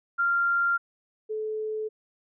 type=tone pair in turn; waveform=sine; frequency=1389 / 432.7 Hz; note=F6 / A4; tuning=-10 / -29 cents; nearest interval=octave + minor sixth; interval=2019 cents; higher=first; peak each=-21 / -28 dBFS; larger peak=first; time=0.18-0.78 / 1.29-1.89 s; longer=neither; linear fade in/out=20 ms; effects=none